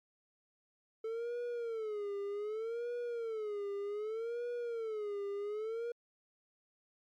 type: tone with vibrato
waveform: triangle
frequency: 440 Hz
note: A4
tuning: in tune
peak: -34 dBFS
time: 1.04-5.92 s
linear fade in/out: 5 ms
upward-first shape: sine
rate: 0.65 Hz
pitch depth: 160 cents each way
effects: MP3 96 kbps